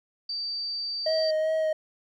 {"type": "tone", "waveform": "sine", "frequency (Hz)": 4637, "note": "D8", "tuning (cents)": -23, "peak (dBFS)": -29, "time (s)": [0.29, 1.31], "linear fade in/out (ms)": 5}
{"type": "tone with vibrato", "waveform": "triangle", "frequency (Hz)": 630, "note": "D#5", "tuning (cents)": 21, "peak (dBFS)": -21, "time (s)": [1.06, 1.73], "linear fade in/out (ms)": 5, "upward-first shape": "sine", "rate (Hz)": 2.6, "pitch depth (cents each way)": 18}
{"effects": []}